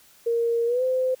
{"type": "tone with pitch glide", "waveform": "sine", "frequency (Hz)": [466.2, 514.3], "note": ["A#4", "C5"], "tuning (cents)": [0, -30], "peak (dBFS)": -20, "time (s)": [0.26, 1.15], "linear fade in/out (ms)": 10, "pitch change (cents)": 170, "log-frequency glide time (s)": [0.66, 0.83], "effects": ["white hiss -55 dBFS RMS until 1.2 s"]}